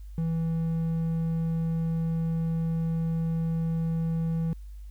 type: tone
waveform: triangle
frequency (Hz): 163.9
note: E3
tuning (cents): -10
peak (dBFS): -23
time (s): 0.18-4.53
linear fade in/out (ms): 0
effects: added 50 Hz sine -39 dBFS peak until 4.9 s + white hiss -67 dBFS RMS until 4.9 s